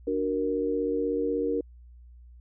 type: chord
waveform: sine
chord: D augmented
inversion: none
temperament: equal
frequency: 293.7 / 370 / 466.2 Hz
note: D4 / F#4 / A#4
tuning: 0 / 0 / 0 cents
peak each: -30 / -32 / -27 dBFS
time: 0.07-1.61 s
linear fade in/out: 5 ms
effects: added 60 Hz sine -47 dBFS peak until 2.4 s